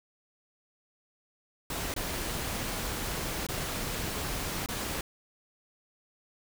pink noise with dropouts, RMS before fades -34 dBFS, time 1.7-5.01 s, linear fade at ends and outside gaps 2 ms, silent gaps 1.94-1.963 / 3.467-3.487 / 4.661-4.687 s, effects none

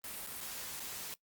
white noise with dropouts, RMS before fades -43 dBFS, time 0.04-1.14 s, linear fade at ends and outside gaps 1 ms, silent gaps 0.265-0.271 / 0.406-0.41 / 0.797-0.802 s, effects noise-tail reverb RT60 0.1 s tail -20 dB re dry + Opus 32 kbps

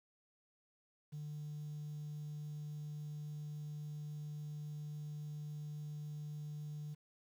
triangle tone, 149.4 Hz, D3, 30 cents sharp, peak -39 dBFS, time 1.12-6.95 s, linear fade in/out 20 ms, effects tanh soft clip ceiling -39 dBFS + 11-bit

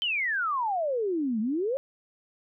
sine exponential two-way sweep, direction down then up, 3136 to 207.9 to 566 Hz, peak -25 dBFS, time 0.02-1.77 s, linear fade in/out 0 ms, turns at 1.4 s, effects none

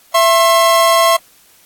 45% pulse tone pair together, 667 / 1071.4 Hz, E5 / C6, +20 / +41 cents, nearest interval minor sixth, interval 821 cents, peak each -11 dBFS, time 0.14-1.17 s, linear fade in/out 10 ms, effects white hiss -48 dBFS RMS until 1.65 s + AAC 64 kbps

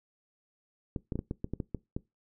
clicks, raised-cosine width 3 ms, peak -20 dBFS, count 10, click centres 0.962 / 1.122 / 1.156 / 1.191 / 1.311 / 1.444 / 1.536 / 1.602 / 1.747 / 1.965 s, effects noise-tail reverb RT60 0.2 s tail -21 dB re dry

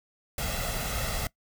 pink noise with comb filter, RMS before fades -31 dBFS, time 0.38-1.27 s, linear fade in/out 2 ms, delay 1.5 ms, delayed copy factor +0.65, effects noise-tail reverb RT60 0.1 s tail -21 dB re dry

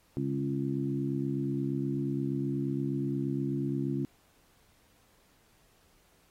harmonic tone with a mistuned harmonic, 68.4 Hz, C#2, 23 cents flat, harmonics 2 / 3 / 4 / 5, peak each -33 / -37 / -33 / -36 dBFS, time 0.17-4.05 s, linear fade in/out 0 ms, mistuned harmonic 2, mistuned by +24 cents, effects pink hiss -66 dBFS RMS until 6.3 s + AAC 48 kbps

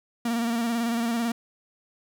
45% pulse tone with vibrato, 233.1 Hz, A#3, in tune, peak -24 dBFS, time 0.25-1.32 s, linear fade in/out 5 ms, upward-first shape square, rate 18 Hz, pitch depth 33 cents each way, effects none

